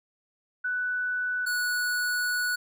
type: tone pair in turn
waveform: sine / square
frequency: 1489 / 1471 Hz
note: F#6 / F#6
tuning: +11 / -11 cents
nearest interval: unison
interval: 22 cents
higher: first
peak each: -26 dBFS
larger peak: neither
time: 0.64-1.46 / 1.46-2.56 s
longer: second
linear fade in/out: 10 ms
effects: none